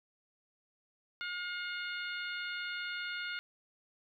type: harmonic tone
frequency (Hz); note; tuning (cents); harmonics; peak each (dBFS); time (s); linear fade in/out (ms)
715; F5; +41; 2 / 3 / 4 / 5 / 6; -39 / -43 / -45 / -47 / -49; 1.21-3.39; 0
effects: 12-bit